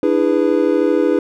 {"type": "chord", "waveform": "triangle", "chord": "E dominant seventh", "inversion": "third", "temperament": "just", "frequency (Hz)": [296.7, 329.6, 412, 494.4], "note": ["D4", "E4", "G#4", "B4"], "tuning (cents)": [18, 0, -14, 2], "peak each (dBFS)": -16, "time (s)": [0.03, 1.19], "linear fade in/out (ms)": 2, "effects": []}